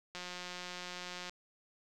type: click train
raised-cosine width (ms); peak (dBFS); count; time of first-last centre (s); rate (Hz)
0.2; -26; 206; 0.15-1.295; 179
effects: none